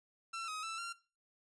sawtooth tone with pitch steps, 1346 / 1263 / 1327 / 1378 Hz, E6 / D#6 / E6 / F6, +36 / +26 / +11 / -24 cents, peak -36 dBFS, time 0.33-0.93 s, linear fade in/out 10 ms, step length 150 ms, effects noise-tail reverb RT60 0.3 s tail -17 dB re dry + resampled to 22050 Hz

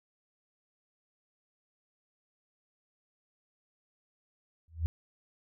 sine tone with exponential growth, 81.6 Hz, E2, 17 cents flat, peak -23 dBFS, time 4.68-4.86 s, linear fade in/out 0 ms, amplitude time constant 38 ms, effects none

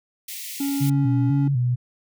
white high-pass noise, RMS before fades -34 dBFS, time 0.28-0.9 s, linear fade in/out 5 ms, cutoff 1900 Hz, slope 96 dB/octave
triangle tone with pitch glide, 279.1 to 281 Hz, C#4 to C#4, +12 to +24 cents, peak -20 dBFS, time 0.6-1.48 s, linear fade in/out 5 ms, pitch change +12 cents, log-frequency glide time 1.05-1.23 s
sine tone with vibrato, 131.3 Hz, C3, 6 cents sharp, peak -18 dBFS, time 0.8-1.76 s, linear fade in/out 20 ms, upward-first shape square, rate 2 Hz, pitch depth 110 cents each way
effects none

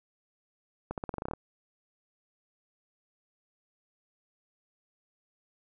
accelerating click train, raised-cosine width 1 ms, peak -20 dBFS, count 11, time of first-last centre 0.91-1.335 s, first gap 68 ms, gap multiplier 0.89, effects none

